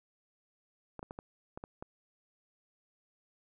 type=clicks; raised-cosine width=1 ms; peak=-28 dBFS; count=7; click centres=0.993 / 1.029 / 1.109 / 1.189 / 1.575 / 1.639 / 1.825 s; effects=none